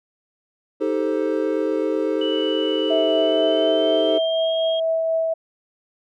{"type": "chord", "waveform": "triangle", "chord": "A half-diminished seventh", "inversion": "second", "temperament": "equal with one note detuned", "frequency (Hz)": [313.8, 392, 440, 523.3], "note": ["Eb4", "G4", "A4", "C5"], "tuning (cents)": [15, 0, 0, 0], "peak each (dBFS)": [-22, -24, -22, -24], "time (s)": [0.8, 4.19], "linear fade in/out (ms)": 20}
{"type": "tone with pitch glide", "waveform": "sine", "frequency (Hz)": [2960, 3247], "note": ["F#7", "G#7"], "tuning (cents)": [0, -40], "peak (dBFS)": -27, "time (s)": [2.21, 4.8], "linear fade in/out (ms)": 5, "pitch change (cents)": 160, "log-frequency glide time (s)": [3.16, 4.52]}
{"type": "tone with tremolo", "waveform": "sine", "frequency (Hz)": 651, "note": "E5", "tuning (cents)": -22, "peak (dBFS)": -17, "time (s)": [2.9, 5.34], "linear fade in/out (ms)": 10, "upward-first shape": "triangle", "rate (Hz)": 4.1, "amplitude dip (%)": 25}
{"effects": []}